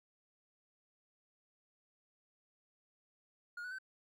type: tone with pitch steps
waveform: triangle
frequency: 1430 / 1482.1 / 1536.2 Hz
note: F6 / F#6 / G6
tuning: +41 / +2 / -35 cents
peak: -40 dBFS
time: 3.57-3.786 s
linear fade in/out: 5 ms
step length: 72 ms
effects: none